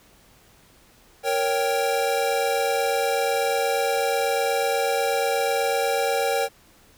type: chord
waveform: square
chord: G diminished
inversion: first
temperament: equal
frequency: 466.2 / 554.4 / 784 Hz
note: Bb4 / Db5 / G5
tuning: 0 / 0 / 0 cents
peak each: -26 dBFS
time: 1.23-6.49 s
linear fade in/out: 50 ms
effects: pink hiss -55 dBFS RMS until 6.97 s